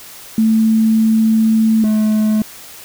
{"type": "tone pair in turn", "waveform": ["sine", "triangle"], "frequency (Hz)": [221.3, 215.2], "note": ["A3", "A3"], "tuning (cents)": [10, -38], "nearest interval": "unison", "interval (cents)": 48, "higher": "first", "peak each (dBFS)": -9, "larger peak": "neither", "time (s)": [[0.38, 1.84], [1.84, 2.42]], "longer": "first", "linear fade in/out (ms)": 2, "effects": ["white hiss -36 dBFS RMS until 2.84 s"]}